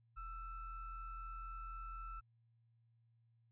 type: ring-modulated tone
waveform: triangle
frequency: 646 Hz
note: E5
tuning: 35 cents flat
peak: -40 dBFS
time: 0.16-2.21 s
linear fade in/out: 20 ms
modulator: 688 Hz
effects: added 115 Hz sine -70 dBFS peak until 3.51 s + resampled to 8000 Hz